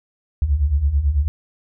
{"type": "beating tone pair", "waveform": "sine", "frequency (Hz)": [65.41, 74.51], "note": ["C2", "D2"], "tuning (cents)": [0, 26], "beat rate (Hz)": 9.1, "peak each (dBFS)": [-21, -16], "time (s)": [0.42, 1.28], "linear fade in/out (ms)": 0, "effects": []}